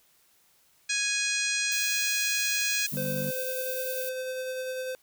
harmonic tone, 830 Hz, G#5, 1 cent flat, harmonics 2 / 3 / 4 / 5 / 6 / 7 / 8 / 9 / 10, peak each -33 / -30 / -37 / -34 / -38 / -36 / -34 / -41 / -38 dBFS, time 0.89-2.87 s, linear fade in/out 10 ms
violet noise, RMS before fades -36 dBFS, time 1.72-4.09 s, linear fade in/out 0 ms
triangle chord, G major, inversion second, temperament just, 147 / 196 / 245 Hz, D3 / G3 / B3, +2 / 0 / -14 cents, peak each -32 / -34 / -36 dBFS, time 2.92-3.31 s, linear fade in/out 10 ms
square tone with tremolo, 515 Hz, C5, 28 cents flat, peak -31 dBFS, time 2.97-4.95 s, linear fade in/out 0 ms, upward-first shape sine, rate 10 Hz, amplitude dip 25%
effects white hiss -64 dBFS RMS until 5.02 s

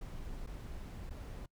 brown noise with dropouts, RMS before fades -44 dBFS, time 0.01-1.46 s, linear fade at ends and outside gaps 5 ms, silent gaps 0.465-0.471 / 1.096-1.106 s, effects noise-tail reverb RT60 0.1 s tail -23 dB re dry

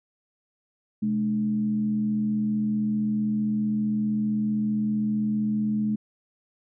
sine tone with frequency modulation, 212.8 Hz, G#3, 42 cents sharp, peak -22 dBFS, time 1.02-5.96 s, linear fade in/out 10 ms, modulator 84.6 Hz, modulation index 0.38, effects none

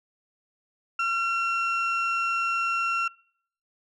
sine tone pair together, 1364 / 2728 Hz, F6 / F7, -41 / -41 cents, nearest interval octave, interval 1200 cents, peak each -22 / -25 dBFS, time 0.99-3.08 s, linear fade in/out 5 ms, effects noise-tail reverb RT60 0.6 s tail -26 dB re dry + tanh soft clip ceiling -21 dBFS

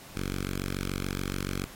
5% pulse tone with notch filter, 47 Hz, F#1, 28 cents sharp, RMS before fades -33 dBFS, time 0.15-1.66 s, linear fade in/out 10 ms, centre 650 Hz, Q 0.68, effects pink hiss -48 dBFS RMS until 1.75 s + AAC 48 kbps

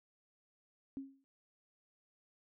sine tone with exponential decay, 271.5 Hz, C#4, 36 cents flat, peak -37 dBFS, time 0.97-1.24 s, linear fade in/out 0 ms, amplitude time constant 58 ms, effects none

